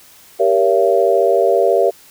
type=chord; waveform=sine; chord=G diminished seventh; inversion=none; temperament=just; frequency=392 / 470.4 / 564.5 / 677.4 Hz; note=G4 / Bb4 / Db5 / Fb5; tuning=0 / +16 / +31 / +47 cents; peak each=-16 dBFS; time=0.39-1.91 s; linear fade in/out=20 ms; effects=white hiss -45 dBFS RMS until 2.1 s